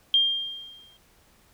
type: tone with exponential decay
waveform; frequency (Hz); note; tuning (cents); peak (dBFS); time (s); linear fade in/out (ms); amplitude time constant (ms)
sine; 3200; G7; +35; -15; 0.14-0.97; 1; 180
effects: pink hiss -60 dBFS RMS until 1.53 s